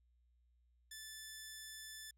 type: tone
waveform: 10% pulse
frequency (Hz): 1751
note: A6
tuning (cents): -9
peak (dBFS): -40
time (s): 0.91-2.11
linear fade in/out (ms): 5
effects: added 60 Hz sine -70 dBFS peak until 2.17 s